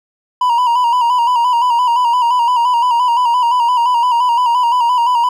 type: tone with vibrato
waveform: triangle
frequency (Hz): 967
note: B5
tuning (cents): -37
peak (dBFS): -8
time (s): 0.41-5.29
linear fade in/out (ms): 5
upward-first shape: square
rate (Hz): 5.8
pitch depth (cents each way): 52
effects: none